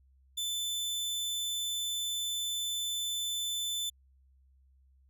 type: tone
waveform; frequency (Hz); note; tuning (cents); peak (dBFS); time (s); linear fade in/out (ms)
sawtooth; 3520; A7; 0; -29; 0.37-3.9; 10
effects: added 66 Hz sine -61 dBFS peak until 5.09 s